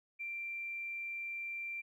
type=tone with tanh clipping; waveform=triangle; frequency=2360 Hz; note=D7; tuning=8 cents sharp; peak=-38 dBFS; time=0.19-1.82 s; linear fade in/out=20 ms; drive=2 dB; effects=none